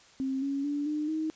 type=tone with pitch steps; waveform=sine; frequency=266.2 / 277.5 / 289.3 / 301.6 / 314.4 Hz; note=C4 / C#4 / D4 / D4 / D#4; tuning=+30 / +2 / -26 / +46 / +18 cents; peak=-28 dBFS; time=0.2-1.3 s; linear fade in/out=0 ms; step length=220 ms; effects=white hiss -57 dBFS RMS until 1.35 s + resampled to 16000 Hz